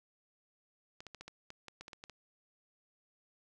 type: clicks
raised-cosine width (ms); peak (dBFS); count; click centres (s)
0.2; -30; 12; 1.005 / 1.067 / 1.147 / 1.21 / 1.28 / 1.504 / 1.683 / 1.81 / 1.881 / 1.932 / 2.039 / 2.097
effects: none